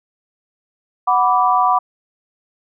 sine chord, B minor, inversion second, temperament equal with one note detuned, 740 / 987.8 / 1167.9 Hz, F#5 / B5 / D6, 0 / 0 / -10 cents, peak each -16 dBFS, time 1.07-1.79 s, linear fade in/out 10 ms, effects none

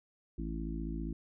harmonic tone, 55 Hz, A1, in tune, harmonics 1 / 3 / 4 / 5 / 6, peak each -38 / -42 / -44 / -43 / -44 dBFS, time 0.38-1.13 s, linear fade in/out 5 ms, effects none

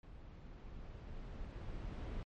brown noise with level ramp, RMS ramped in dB -54 to -42 dBFS, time 0.03-2.23 s, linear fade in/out 2 ms, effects low-pass 4000 Hz 12 dB/octave + MP3 48 kbps

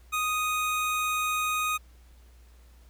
25% pulse tone, 1244.5 Hz, D#6, in tune, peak -22 dBFS, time 0.12-1.78 s, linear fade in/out 20 ms, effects added 60 Hz sine -51 dBFS peak until 2.89 s + pink hiss -63 dBFS RMS until 2.89 s

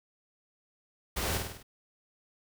pink noise with echo, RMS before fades -33 dBFS, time 1.16-1.38 s, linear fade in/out 10 ms, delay 50 ms, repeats 5, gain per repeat -4 dB, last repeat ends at 1.63 s, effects none

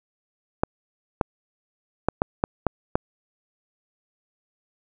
clicks, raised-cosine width 1 ms, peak -5 dBFS, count 7, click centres 0.635 / 1.212 / 2.086 / 2.219 / 2.439 / 2.667 / 2.955 s, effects none

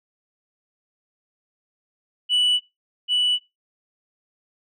sine tone with echo, 2960 Hz, F#7, in tune, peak -13 dBFS, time 2.29-2.6 s, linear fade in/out 50 ms, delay 790 ms, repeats 1, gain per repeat -2 dB, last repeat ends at 3.39 s, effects noise-tail reverb RT60 0.2 s tail -19 dB re dry + tanh soft clip ceiling -15 dBFS

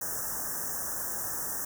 white band-stop noise, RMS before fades -34 dBFS, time 0.01-1.65 s, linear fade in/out 5 ms, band 1800 to 5500 Hz, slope 96 dB/octave, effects none

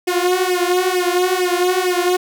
sawtooth tone with flanger, 361.9 Hz, F#4, 38 cents flat, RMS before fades -17 dBFS, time 0.07-2.17 s, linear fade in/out 10 ms, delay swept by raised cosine 0.36 to 5.86 ms, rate 2.2 Hz, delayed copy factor +1, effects none

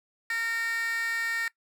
15% pulse tone with high-pass filter, 458.6 Hz, A#4, 28 cents flat, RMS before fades -30 dBFS, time 0.3-1.48 s, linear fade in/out 2 ms, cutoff 1900 Hz, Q 5.3, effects noise-tail reverb RT60 0.1 s tail -20 dB re dry

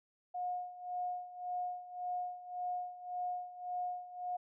sine tone with tremolo, 720 Hz, F#5, 47 cents flat, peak -34 dBFS, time 0.34-4.37 s, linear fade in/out 10 ms, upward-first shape sine, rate 1.8 Hz, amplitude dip 80%, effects none

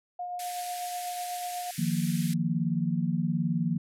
sine tone with tremolo, 714 Hz, F5, 38 cents sharp, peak -31 dBFS, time 0.19-1.71 s, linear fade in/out 5 ms, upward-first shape triangle, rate 8.1 Hz, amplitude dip 35%
white band-pass noise, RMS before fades -42 dBFS, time 0.39-2.34 s, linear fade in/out 5 ms, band 1600 to 13000 Hz, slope 48 dB/octave
sine chord, Eb suspended second, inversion none, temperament equal, 155.56 / 174.61 / 233.1 Hz, Eb3 / F3 / Bb3, 0 / 0 / 0 cents, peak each -30 / -28 / -31 dBFS, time 1.78-3.78 s, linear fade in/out 10 ms
effects none

